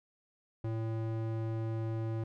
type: tone with band-pass filter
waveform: square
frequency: 112.2 Hz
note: A2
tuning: 34 cents sharp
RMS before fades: -35 dBFS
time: 0.64-2.24 s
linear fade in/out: 5 ms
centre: 240 Hz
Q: 0.56
effects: none